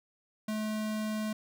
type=tone; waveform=square; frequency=215.3 Hz; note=A3; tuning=37 cents flat; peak=-32 dBFS; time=0.48-1.33 s; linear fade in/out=5 ms; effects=none